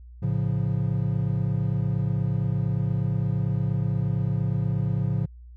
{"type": "chord", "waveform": "triangle", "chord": "A augmented", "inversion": "none", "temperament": "equal", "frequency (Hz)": [110, 138.59, 174.61], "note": ["A2", "C#3", "E#3"], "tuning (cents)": [0, 0, 0], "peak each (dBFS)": [-24, -24, -27], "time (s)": [0.22, 5.26], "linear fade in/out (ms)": 10, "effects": ["added 60 Hz sine -42 dBFS peak until 5.56 s"]}